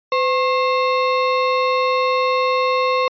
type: ring-modulated tone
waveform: square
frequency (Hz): 795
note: G5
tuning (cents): +24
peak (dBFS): -13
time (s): 0.12-3.08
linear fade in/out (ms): 2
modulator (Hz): 285
effects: resampled to 11025 Hz